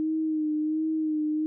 sine tone with vibrato, 310.6 Hz, D#4, 3 cents flat, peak -24 dBFS, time 0-1.46 s, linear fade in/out 0 ms, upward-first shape sine, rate 1.4 Hz, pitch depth 34 cents each way, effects none

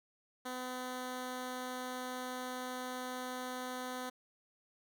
10% pulse tone, 253 Hz, B3, 42 cents sharp, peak -31 dBFS, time 0.45-4.1 s, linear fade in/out 10 ms, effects none

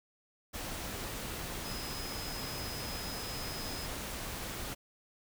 sine tone in noise, 5070 Hz, D#8, 32 cents sharp, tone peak -44 dBFS, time 1.64-3.87 s, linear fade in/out 20 ms, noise pink, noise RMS -40 dBFS, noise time 0.53-4.75 s, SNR -7 dB, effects none

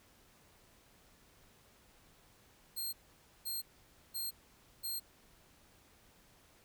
5% pulse tone bursts, 4212 Hz, C8, 11 cents sharp, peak -30 dBFS, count 4, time 2.76-5 s, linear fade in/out 20 ms, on 170 ms, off 520 ms, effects pink hiss -65 dBFS RMS until 6.64 s

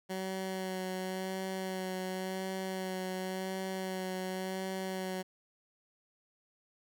15% pulse tone with vibrato, 187.8 Hz, F#3, 26 cents sharp, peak -29 dBFS, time 0.09-5.23 s, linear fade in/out 20 ms, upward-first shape sine, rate 0.92 Hz, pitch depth 17 cents each way, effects none

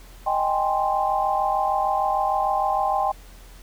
sine chord, Ab major seventh, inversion second, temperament equal, 622.3 / 784 / 830.6 / 1046.5 Hz, Eb5 / G5 / Ab5 / C6, 0 / 0 / 0 / 0 cents, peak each -28 / -22 / -27 / -26 dBFS, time 0.26-3.12 s, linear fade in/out 10 ms, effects added 42 Hz sine -43 dBFS peak until 3.62 s + pink hiss -50 dBFS RMS until 3.62 s

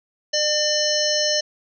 harmonic tone with a mistuned harmonic, 600 Hz, D5, 37 cents sharp, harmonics 1 / 3 / 5 / 7 / 9 / 10, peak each -23 / -29 / -28 / -26 / -23 / -26 dBFS, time 0.33-1.41 s, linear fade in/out 10 ms, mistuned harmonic 10, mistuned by +53 cents, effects none

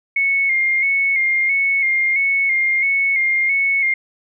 sine tone with vibrato, 2162 Hz, C#7, 44 cents flat, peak -14 dBFS, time 0.16-3.94 s, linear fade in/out 5 ms, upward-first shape square, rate 1.5 Hz, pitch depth 36 cents each way, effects none

